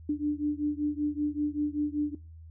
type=beating tone pair; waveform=sine; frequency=293.7 / 298.9 Hz; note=D4 / D4; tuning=0 / +31 cents; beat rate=5.2 Hz; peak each=-29 / -30 dBFS; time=0.09-2.15 s; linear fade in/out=5 ms; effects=noise-tail reverb RT60 0.3 s tail -21 dB re dry + added 81 Hz sine -45 dBFS peak until 2.5 s